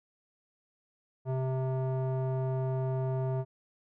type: tone with low-pass filter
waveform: square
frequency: 130.81 Hz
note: C3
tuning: in tune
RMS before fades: -31 dBFS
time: 1.25-3.45 s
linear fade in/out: 50 ms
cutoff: 740 Hz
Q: 1.7
effects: none